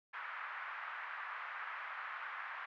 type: band-pass noise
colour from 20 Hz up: pink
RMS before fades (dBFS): -45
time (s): 0.13-2.66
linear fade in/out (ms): 10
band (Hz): 1100 to 1900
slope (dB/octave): 24
effects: none